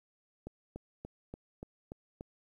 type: click train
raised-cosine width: 2 ms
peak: -29 dBFS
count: 7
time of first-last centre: 0.47-2.209 s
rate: 3.45 Hz
effects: 11-bit